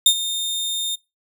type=tone with ADSR envelope; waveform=sawtooth; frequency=3643 Hz; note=A#7; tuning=41 cents flat; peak=-5 dBFS; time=0.06-0.96 s; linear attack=3 ms; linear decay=74 ms; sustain=-14 dB; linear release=15 ms; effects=noise-tail reverb RT60 0.2 s tail -17 dB re dry